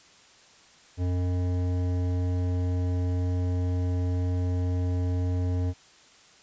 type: tone with hard clipping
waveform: sine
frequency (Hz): 89.9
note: F#2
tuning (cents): -49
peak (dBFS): -26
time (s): 0.97-5.74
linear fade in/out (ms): 50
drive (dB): 13
effects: white hiss -55 dBFS RMS until 6.42 s + resampled to 16000 Hz